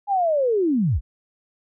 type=linear sweep; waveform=sine; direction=down; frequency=830.6 to 39.9 Hz; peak=-17 dBFS; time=0.07-1.01 s; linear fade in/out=50 ms; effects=none